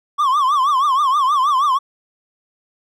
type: tone with vibrato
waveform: triangle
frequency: 1108.7 Hz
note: C#6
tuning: in tune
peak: -11 dBFS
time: 0.18-1.79 s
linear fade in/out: 20 ms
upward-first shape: triangle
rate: 6.3 Hz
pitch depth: 180 cents each way
effects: none